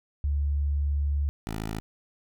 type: tone pair in turn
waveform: sine / 10% pulse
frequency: 71.8 / 54.01 Hz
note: D2 / A1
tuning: -39 / -31 cents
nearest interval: perfect fourth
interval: 492 cents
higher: first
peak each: -23 dBFS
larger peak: neither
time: 0.24-1.29 / 1.47-1.8 s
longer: first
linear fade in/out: 0 ms
effects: none